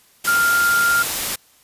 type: tone in noise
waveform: sine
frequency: 1396.9 Hz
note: F6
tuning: in tune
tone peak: -14 dBFS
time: 0.27-1.03 s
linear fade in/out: 10 ms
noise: white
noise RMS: -23 dBFS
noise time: 0.24-1.36 s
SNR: +6 dB
effects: white hiss -54 dBFS RMS until 1.63 s + resampled to 32000 Hz